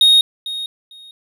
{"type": "tone with echo", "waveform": "triangle", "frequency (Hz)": 3729, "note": "A#7", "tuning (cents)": 0, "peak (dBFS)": -6, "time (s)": [0.01, 0.21], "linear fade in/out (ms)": 2, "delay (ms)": 450, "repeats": 2, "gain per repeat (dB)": -15, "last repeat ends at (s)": 1.11, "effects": []}